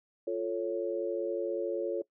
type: chord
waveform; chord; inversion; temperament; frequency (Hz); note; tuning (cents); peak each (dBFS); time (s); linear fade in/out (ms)
sine; F augmented; none; equal; 349.2 / 440 / 554.4; F4 / A4 / C#5; 0 / 0 / 0; -34; 0.27-2.02; 5
effects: noise-tail reverb RT60 0.1 s tail -20 dB re dry